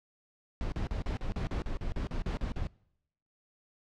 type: noise bursts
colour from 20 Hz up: brown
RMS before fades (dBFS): -33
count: 14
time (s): 0.61-2.67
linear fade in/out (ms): 0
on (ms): 110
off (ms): 40
effects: noise-tail reverb RT60 0.8 s tail -24 dB re dry + low-pass 5000 Hz 12 dB/octave